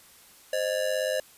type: ring-modulated tone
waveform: square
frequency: 570 Hz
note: C#5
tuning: 48 cents sharp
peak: -23 dBFS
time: 0.53-1.2 s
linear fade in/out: 0 ms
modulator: 48.6 Hz
effects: white hiss -54 dBFS RMS until 1.37 s + resampled to 32000 Hz